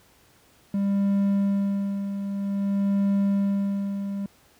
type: tone with tremolo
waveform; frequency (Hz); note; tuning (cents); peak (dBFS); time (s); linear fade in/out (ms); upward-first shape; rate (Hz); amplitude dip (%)
triangle; 198.8; G3; +25; -17; 0.74-4.26; 2; sine; 0.52; 60
effects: pink hiss -58 dBFS RMS until 4.59 s + high-pass 60 Hz 12 dB/octave